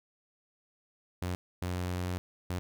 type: tone bursts at uneven times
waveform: sawtooth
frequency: 89.9 Hz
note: F#2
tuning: 49 cents flat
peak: -28 dBFS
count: 3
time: 1.22-1.35 / 1.62-2.18 / 2.5-2.59 s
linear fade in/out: 0 ms
effects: none